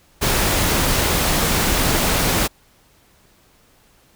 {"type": "noise", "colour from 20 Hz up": "pink", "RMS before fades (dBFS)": -18, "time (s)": [0.21, 2.48], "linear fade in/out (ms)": 20, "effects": ["pink hiss -55 dBFS RMS until 4.15 s"]}